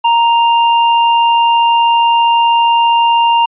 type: tone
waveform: square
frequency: 932.3 Hz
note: A#5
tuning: in tune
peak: -8 dBFS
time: 0.04-3.46 s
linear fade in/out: 10 ms
effects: resampled to 8000 Hz